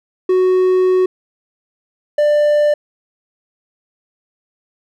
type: tone pair in turn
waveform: triangle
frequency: 370 / 592.5 Hz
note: F#4 / D5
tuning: 0 / +15 cents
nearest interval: minor sixth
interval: 815 cents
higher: second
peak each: -8 dBFS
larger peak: neither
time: 0.29-1.06 / 2.18-2.74 s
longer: first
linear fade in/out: 5 ms
effects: none